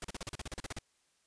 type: noise bursts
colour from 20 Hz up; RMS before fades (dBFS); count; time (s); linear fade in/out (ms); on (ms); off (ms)
pink; -40; 13; 0.02-0.788; 2; 24; 38
effects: white hiss -73 dBFS RMS until 1.26 s + resampled to 22050 Hz